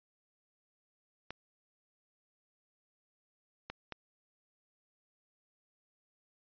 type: clicks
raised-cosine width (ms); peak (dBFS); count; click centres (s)
0.3; -24; 3; 1.306 / 3.7 / 3.923
effects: resampled to 11025 Hz

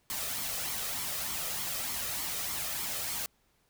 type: noise with flanger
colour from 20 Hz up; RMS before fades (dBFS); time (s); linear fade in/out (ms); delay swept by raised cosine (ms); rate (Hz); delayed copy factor
white; -35; 0.1-3.26; 0; 0.91 to 1.64; 3.3; +0.5
effects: pink hiss -71 dBFS RMS until 3.69 s

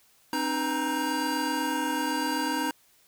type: tone cluster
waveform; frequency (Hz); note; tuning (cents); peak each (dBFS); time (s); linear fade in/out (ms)
square; 264.4 / 305 / 493.3 / 943 / 1572; C4 / D#4 / B4 / A#5 / G6; +18 / -34 / -2 / +20 / +4; -34 / -32 / -40 / -31 / -36; 0.33-2.71; 2
effects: white hiss -62 dBFS RMS until 3.07 s

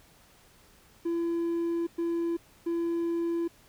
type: tone bursts at uneven times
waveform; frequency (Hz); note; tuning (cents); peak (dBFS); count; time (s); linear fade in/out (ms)
triangle; 337.7; E4; +42; -24; 3; 1.05-1.87 / 1.98-2.37 / 2.66-3.48; 10
effects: tanh soft clip ceiling -20 dBFS + pink hiss -59 dBFS RMS until 3.68 s

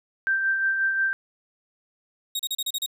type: tone with tremolo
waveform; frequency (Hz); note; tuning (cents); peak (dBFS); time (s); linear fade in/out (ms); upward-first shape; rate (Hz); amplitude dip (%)
sine; 1568; G6; 0; -19; 0.27-1.13; 0; sine; 5.6; 40
type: tone bursts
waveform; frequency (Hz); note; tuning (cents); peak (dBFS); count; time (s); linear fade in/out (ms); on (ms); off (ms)
sawtooth; 3767; A#7; +17; -22; 7; 2.35-2.862; 5; 44; 34
effects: none

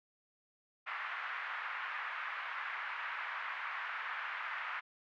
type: band-pass noise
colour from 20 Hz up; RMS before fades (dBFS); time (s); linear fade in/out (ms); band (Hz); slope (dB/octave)
pink; -41; 0.86-4.81; 20; 1100 to 2200; 24
effects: none

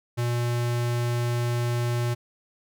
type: tone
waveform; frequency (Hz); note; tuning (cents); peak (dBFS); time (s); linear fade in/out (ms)
square; 120; B2; -49; -24; 0.17-2.15; 20
effects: none

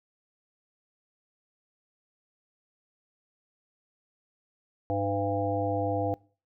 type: harmonic tone with a mistuned harmonic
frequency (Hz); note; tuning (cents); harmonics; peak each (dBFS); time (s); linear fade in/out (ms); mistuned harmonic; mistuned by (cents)
100.9; G#2; -49; 1 / 3 / 5 / 7 / 8; -32 / -33 / -31 / -32 / -35; 4.9-6.14; 0; 7; -57
effects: noise-tail reverb RT60 0.4 s tail -23 dB re dry

